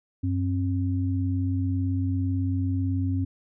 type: tone pair together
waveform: sine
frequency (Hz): 95.2 / 267.5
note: F#2 / C4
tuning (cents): +50 / +38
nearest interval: octave + tritone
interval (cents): 1788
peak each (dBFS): -24 / -28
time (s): 0.23-3.25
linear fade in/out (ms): 10
effects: none